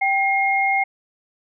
sine tone pair together, 783 / 2140 Hz, G5 / C7, -2 / +38 cents, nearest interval octave + perfect fourth, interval 1740 cents, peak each -19 dBFS, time 0.01-0.84 s, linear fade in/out 10 ms, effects none

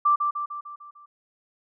sine tone with echo, 1174.7 Hz, D6, in tune, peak -16 dBFS, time 0.05-0.16 s, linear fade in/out 10 ms, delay 150 ms, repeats 6, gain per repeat -5 dB, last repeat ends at 1.06 s, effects none

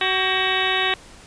harmonic tone with a mistuned harmonic, 376.2 Hz, F#4, 29 cents sharp, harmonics 1 / 2 / 3 / 4 / 5 / 6 / 7 / 8 / 9 / 10, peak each -28 / -27 / -28 / -29 / -25 / -29 / -28 / -28 / -30 / -26 dBFS, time 0.01-0.94 s, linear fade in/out 2 ms, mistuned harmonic 4, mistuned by +89 cents, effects pink hiss -45 dBFS RMS until 1.26 s + resampled to 22050 Hz

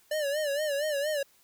square tone with vibrato, 587 Hz, D5, 1 cent flat, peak -28 dBFS, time 0.11-1.23 s, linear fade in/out 5 ms, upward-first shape sine, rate 4.3 Hz, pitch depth 100 cents each way, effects white hiss -63 dBFS RMS until 1.43 s

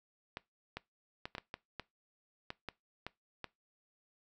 clicks, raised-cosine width 0.3 ms, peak -24 dBFS, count 11, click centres 0.371 / 0.77 / 1.255 / 1.351 / 1.382 / 1.541 / 1.797 / 2.504 / 2.687 / 3.066 / 3.443 s, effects noise-tail reverb RT60 0.2 s tail -21 dB re dry

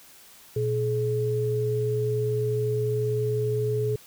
sine tone pair together, 119.63 / 425.7 Hz, A#2 / G#4, +45 / +43 cents, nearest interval octave + minor seventh, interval 2198 cents, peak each -26 / -25 dBFS, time 0.56-3.96 s, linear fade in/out 5 ms, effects white hiss -51 dBFS RMS until 4.06 s

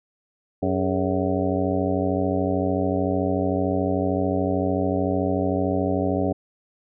harmonic tone with a mistuned harmonic, 93.5 Hz, F#2, 19 cents sharp, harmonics 1 / 2 / 3 / 4 / 5 / 6 / 7 / 8, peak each -28 / -28 / -25 / -28 / -33 / -29 / -30 / -32 dBFS, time 0.62-6.33 s, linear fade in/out 10 ms, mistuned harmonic 4, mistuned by +140 cents, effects none

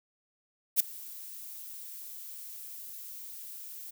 violet noise with ADSR envelope, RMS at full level -21 dBFS, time 0.76-3.91 s, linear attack 39 ms, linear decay 8 ms, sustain -23 dB, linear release 12 ms, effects none

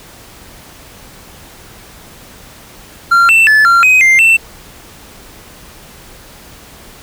triangle tone with pitch steps, 1381 / 2675 / 1735 / 1378 / 2518 / 2098 / 2681 Hz, F6 / E7 / A6 / F6 / D#7 / C7 / E7, -20 / +25 / -25 / -24 / +20 / +4 / +29 cents, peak -3 dBFS, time 3.11-4.37 s, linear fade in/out 10 ms, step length 180 ms, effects pink hiss -37 dBFS RMS until 7.02 s

